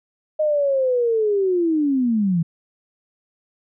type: linear sweep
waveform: sine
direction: down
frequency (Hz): 622.3 to 158.8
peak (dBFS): -16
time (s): 0.39-2.43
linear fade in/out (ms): 10
effects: none